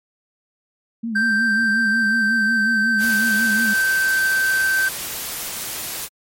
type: tone with vibrato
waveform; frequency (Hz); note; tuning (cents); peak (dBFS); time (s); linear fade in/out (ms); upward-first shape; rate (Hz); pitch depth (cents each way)
sine; 220; A3; 0; -22; 1.03-3.74; 10; sine; 5.5; 100
type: tone with pitch glide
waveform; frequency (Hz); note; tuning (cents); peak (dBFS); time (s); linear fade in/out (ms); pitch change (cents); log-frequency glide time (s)
triangle; 1568 to 1552.7; G6 to G6; 0 to -17; -14; 1.15-4.89; 10; -17; 1.79-2.77
type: noise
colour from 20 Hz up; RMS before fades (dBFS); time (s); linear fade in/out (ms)
white; -28; 2.98-6.09; 50
effects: MP3 64 kbps